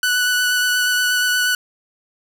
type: tone with vibrato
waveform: sawtooth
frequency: 1484 Hz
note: F#6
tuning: 5 cents sharp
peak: -12 dBFS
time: 0.03-1.55 s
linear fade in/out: 2 ms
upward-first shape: sine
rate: 8.4 Hz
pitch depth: 13 cents each way
effects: none